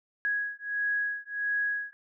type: beating tone pair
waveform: sine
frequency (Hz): 1661.2 / 1662.7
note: G#6 / G#6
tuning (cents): 0 / +2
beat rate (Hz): 1.5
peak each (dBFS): -31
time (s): 0.25-1.93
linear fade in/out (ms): 0
effects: none